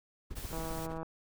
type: noise with tremolo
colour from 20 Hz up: brown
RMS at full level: -39 dBFS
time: 0.3-0.98 s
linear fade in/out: 10 ms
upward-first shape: triangle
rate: 15 Hz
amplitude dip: 85%
type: noise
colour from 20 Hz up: white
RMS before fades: -47 dBFS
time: 0.35-0.87 s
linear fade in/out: 20 ms
type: click train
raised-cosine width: 1 ms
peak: -27 dBFS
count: 82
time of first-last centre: 0.53-1.03 s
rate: 162 Hz
effects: none